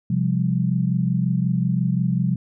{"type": "chord", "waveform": "sine", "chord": "C suspended fourth", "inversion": "none", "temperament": "equal with one note detuned", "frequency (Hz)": [130.81, 174.61, 200.2], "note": ["C3", "F3", "G3"], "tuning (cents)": [0, 0, 37], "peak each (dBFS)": [-22, -21, -25], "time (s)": [0.1, 2.36], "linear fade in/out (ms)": 5, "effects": []}